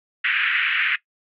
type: band-pass noise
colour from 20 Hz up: pink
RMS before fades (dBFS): -21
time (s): 0.24-0.96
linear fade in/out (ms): 5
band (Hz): 1500 to 2800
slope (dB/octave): 48
effects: noise-tail reverb RT60 0.1 s tail -18 dB re dry + MP3 96 kbps